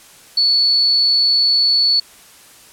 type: tone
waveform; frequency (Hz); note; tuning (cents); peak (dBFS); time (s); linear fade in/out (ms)
sine; 4435; C#8; 0; -11; 0.37-2; 5
effects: white hiss -44 dBFS RMS until 2.72 s + low-pass 12000 Hz 12 dB/octave